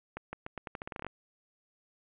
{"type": "accelerating click train", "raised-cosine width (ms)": 0.5, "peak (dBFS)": -23, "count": 14, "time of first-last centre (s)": [0.17, 1.066], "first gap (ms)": 160, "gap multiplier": 0.84, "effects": ["resampled to 8000 Hz", "9-bit"]}